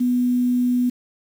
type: tone with quantisation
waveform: sine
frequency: 246.9 Hz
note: B3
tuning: in tune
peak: -16 dBFS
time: 0-0.9 s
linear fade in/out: 10 ms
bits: 7
effects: none